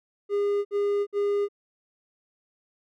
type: tone bursts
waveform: triangle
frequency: 406.7 Hz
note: G#4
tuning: 36 cents flat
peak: -20 dBFS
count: 3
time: 0.29-1.486 s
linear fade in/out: 50 ms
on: 360 ms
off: 58 ms
effects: none